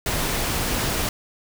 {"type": "noise", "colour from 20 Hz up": "pink", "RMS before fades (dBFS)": -24, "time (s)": [0.06, 1.09], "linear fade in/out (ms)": 2, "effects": []}